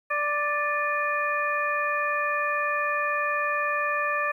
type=harmonic tone with a mistuned harmonic; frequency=587.3 Hz; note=D5; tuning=in tune; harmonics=1 / 2 / 3 / 4; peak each=-31 / -27 / -28 / -32 dBFS; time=0.1-4.32 s; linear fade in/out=10 ms; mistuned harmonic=4; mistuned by=+63 cents; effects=10-bit